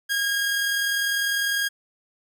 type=tone with amplitude modulation; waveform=sawtooth; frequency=1630 Hz; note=G#6; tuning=33 cents flat; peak=-17 dBFS; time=0.09-1.69 s; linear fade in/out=20 ms; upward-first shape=sine; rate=40 Hz; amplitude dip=30%; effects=none